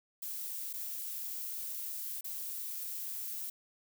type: noise with dropouts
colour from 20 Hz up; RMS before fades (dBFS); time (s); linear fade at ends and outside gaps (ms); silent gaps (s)
violet; -40; 0.22-3.5; 5; 0.73-0.736 / 2.21-2.243
effects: none